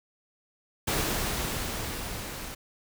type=noise with level ramp; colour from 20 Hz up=pink; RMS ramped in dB=-27 to -39 dBFS; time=0.87-2.55 s; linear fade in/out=10 ms; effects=none